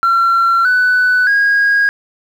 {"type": "tone with pitch steps", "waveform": "sine", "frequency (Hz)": [1362, 1493.9, 1638.5], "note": ["F6", "F#6", "G#6"], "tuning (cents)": [-44, 16, -24], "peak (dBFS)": -7, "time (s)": [0.03, 1.89], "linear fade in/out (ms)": 0, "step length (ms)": 620, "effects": ["tanh soft clip ceiling -7 dBFS", "7-bit"]}